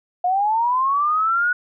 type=linear sweep; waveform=sine; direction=up; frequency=707 to 1474 Hz; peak=-16 dBFS; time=0.24-1.53 s; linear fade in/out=5 ms; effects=none